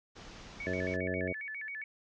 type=low-pass noise; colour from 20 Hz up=pink; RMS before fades=-50 dBFS; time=0.15-0.97 s; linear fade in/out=20 ms; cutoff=6500 Hz; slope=48 dB/octave
type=tone with vibrato; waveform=sine; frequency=1975.5 Hz; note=B6; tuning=in tune; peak=-38 dBFS; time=0.6-1.84 s; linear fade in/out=2 ms; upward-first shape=square; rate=7.4 Hz; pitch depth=220 cents each way
type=harmonic tone; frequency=91.9 Hz; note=F#2; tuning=11 cents flat; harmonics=1 / 2 / 3 / 4 / 5 / 6 / 7; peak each=-40 / -40 / -40 / -40 / -40 / -40 / -40 dBFS; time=0.66-1.33 s; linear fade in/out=10 ms
effects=none